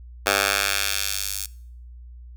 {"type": "tone with high-pass filter sweep", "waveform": "10% pulse", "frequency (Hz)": 99.5, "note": "G2", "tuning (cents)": 26, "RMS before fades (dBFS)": -24, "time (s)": [0.26, 1.46], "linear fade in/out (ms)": 5, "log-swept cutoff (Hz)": [780, 7300], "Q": 0.7, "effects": ["noise-tail reverb RT60 0.6 s tail -22 dB re dry", "added 60 Hz sine -39 dBFS peak until 2.36 s"]}